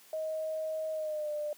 sine tone with pitch glide, 630 to 597.1 Hz, D#5 to D5, +21 to +29 cents, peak -32 dBFS, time 0.13-1.53 s, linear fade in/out 2 ms, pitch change -92 cents, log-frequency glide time 0.92-1.32 s, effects white hiss -58 dBFS RMS until 1.57 s + high-pass 200 Hz 12 dB/octave

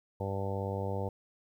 harmonic tone, 98 Hz, G2, in tune, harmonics 1 / 2 / 3 / 4 / 5 / 6 / 7 / 8 / 9, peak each -35 / -41 / -46 / -42 / -38 / -42 / -46 / -46 / -43 dBFS, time 0.2-1.09 s, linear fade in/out 5 ms, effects 11-bit

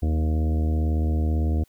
harmonic tone with a mistuned harmonic, 78 Hz, D#2, 5 cents sharp, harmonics 1 / 2 / 3 / 4 / 5 / 6 / 7 / 8 / 9, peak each -20 / -35 / -31 / -33 / -41 / -40 / -43 / -49 / -42 dBFS, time 0.02-1.64 s, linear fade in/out 10 ms, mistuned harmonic 2, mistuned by +35 cents, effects white hiss -64 dBFS RMS until 1.68 s

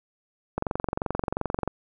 click train, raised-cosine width 1 ms, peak -12 dBFS, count 26, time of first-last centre 0.58-1.676 s, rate 22.8 Hz, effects none

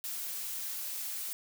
blue noise, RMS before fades -38 dBFS, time 0.04-1.33 s, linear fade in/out 0 ms, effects none

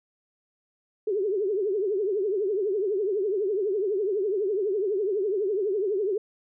sine tone with vibrato, 401.7 Hz, G4, 42 cents sharp, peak -23 dBFS, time 1.07-6.18 s, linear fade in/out 5 ms, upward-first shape triangle, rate 12 Hz, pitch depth 190 cents each way, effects none

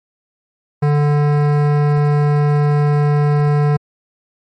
sine tone with hard clipping, 146.83 Hz, D3, in tune, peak -13 dBFS, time 0.82-3.77 s, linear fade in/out 10 ms, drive 17 dB, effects MP3 48 kbps

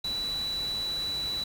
sine tone in noise, 3951 Hz, B7, in tune, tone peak -29 dBFS, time 0.04-1.44 s, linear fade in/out 5 ms, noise pink, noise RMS -42 dBFS, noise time 0.04-1.44 s, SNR +10 dB, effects none

